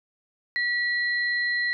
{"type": "tone pair together", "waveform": "sine", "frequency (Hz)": [1939, 4109], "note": ["B6", "C8"], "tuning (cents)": [-32, -32], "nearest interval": "octave + minor second", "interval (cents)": 1300, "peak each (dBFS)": [-23, -33], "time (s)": [0.56, 1.73], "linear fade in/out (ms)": 0, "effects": []}